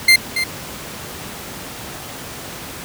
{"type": "tone with echo", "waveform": "30% pulse", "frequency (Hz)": 2093, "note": "C7", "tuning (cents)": 0, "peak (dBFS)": -4, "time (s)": [0.08, 0.16], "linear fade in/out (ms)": 5, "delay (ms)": 280, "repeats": 1, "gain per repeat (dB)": -10, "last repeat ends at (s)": 0.44, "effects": ["pink hiss -31 dBFS RMS until 2.84 s", "high-pass 80 Hz 12 dB/octave"]}